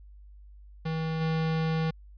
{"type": "tone with level steps", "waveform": "square", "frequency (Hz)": 160.4, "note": "E3", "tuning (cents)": -47, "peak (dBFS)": [-29, -26], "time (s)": [0.85, 1.91], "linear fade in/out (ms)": 10, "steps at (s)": 1.2, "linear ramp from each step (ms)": 20, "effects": ["added 50 Hz sine -47 dBFS peak until 2.17 s", "resampled to 11025 Hz"]}